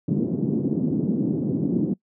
pink band-pass noise, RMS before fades -23 dBFS, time 0.08-1.94 s, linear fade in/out 5 ms, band 160 to 320 Hz, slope 24 dB/octave, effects noise-tail reverb RT60 0.1 s tail -23 dB re dry + high-pass 100 Hz 12 dB/octave

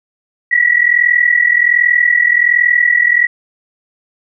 sine tone pair together, 1914 / 1955.3 Hz, A#6 / B6, +45 / -18 cents, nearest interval unison, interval 37 cents, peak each -11 dBFS, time 0.51-3.27 s, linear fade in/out 10 ms, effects none

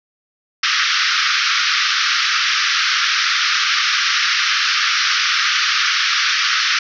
pink band-pass noise, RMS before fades -17 dBFS, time 0.63-6.79 s, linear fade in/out 5 ms, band 1200 to 5900 Hz, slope 96 dB/octave, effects none

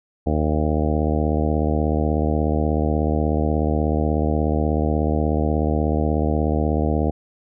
harmonic tone with a mistuned harmonic, 76.5 Hz, D#2, 29 cents flat, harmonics 1 / 2 / 3 / 4 / 5 / 6 / 7 / 8 / 9 / 10, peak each -21 / -26 / -25 / -26 / -31 / -28 / -30 / -33 / -30 / -34 dBFS, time 0.26-7.11 s, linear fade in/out 10 ms, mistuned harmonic 10, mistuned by +50 cents, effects none

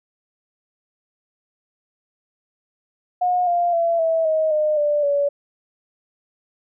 sine tone with pitch steps, 721 / 697.2 / 674.3 / 652.1 / 630.6 / 609.8 / 589.7 / 570.3 Hz, F#5 / F5 / E5 / E5 / D#5 / D#5 / D5 / C#5, -45 / -3 / +39 / -19 / +23 / -35 / +7 / +49 cents, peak -16 dBFS, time 3.21-5.29 s, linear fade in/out 10 ms, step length 260 ms, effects none

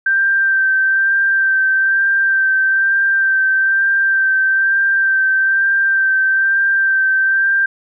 sine tone with vibrato, 1568 Hz, G6, in tune, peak -11 dBFS, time 0.06-7.66 s, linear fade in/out 5 ms, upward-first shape sine, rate 1.1 Hz, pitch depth 17 cents each way, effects none

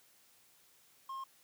triangle tone, 1069 Hz, C6, 37 cents sharp, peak -38 dBFS, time 1.09-1.24 s, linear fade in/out 5 ms, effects white hiss -66 dBFS RMS until 1.43 s + high-pass 80 Hz 12 dB/octave

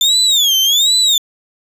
35% pulse tone with vibrato, 3520 Hz, A7, in tune, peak -8 dBFS, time 0.01-1.18 s, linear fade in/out 2 ms, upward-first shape sine, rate 1.3 Hz, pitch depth 220 cents each way, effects resampled to 32000 Hz + 8-bit

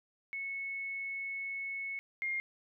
sine tone pair in turn, 2201 / 2125 Hz, C#7 / C7, -13 / +26 cents, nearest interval minor second, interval 61 cents, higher first, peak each -36 / -32 dBFS, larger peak second, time 0.33-1.99 / 2.22-2.4 s, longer first, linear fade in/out 0 ms, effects none

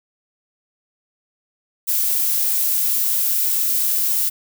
violet noise, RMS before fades -19 dBFS, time 1.87-4.3 s, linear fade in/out 20 ms, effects none

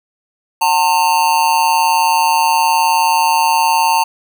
square tone with amplitude modulation, 900 Hz, A5, 39 cents sharp, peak -8 dBFS, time 0.61-4.04 s, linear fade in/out 10 ms, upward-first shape sine, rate 159 Hz, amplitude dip 70%, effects none

